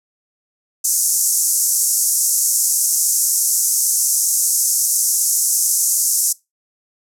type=band-pass noise; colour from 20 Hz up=pink; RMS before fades=-17 dBFS; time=0.84-6.33 s; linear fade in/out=10 ms; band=5900 to 13000 Hz; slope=48 dB/octave; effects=noise-tail reverb RT60 0.2 s tail -21 dB re dry